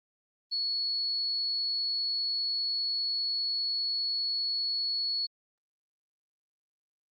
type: tone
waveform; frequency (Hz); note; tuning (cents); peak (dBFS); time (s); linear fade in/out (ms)
sine; 4385; C#8; -20; -28; 0.51-5.27; 20
effects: Opus 32 kbps